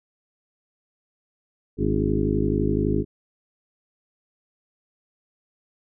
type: harmonic tone with a mistuned harmonic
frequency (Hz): 51.91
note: G#1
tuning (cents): 0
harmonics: 1 / 2 / 3 / 4 / 5 / 6 / 7 / 8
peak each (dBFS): -28 / -28 / -28 / -28 / -28 / -28 / -28 / -28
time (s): 1.77-3.05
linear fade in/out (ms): 50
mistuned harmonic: 5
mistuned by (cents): +72
effects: none